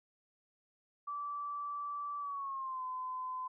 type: tone with pitch glide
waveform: sine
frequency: 1160 to 1021.6 Hz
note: D6 to C6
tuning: -22 to -42 cents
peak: -37 dBFS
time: 1.07-3.48 s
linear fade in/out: 10 ms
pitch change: -220 cents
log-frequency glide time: 2.19-2.83 s
effects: none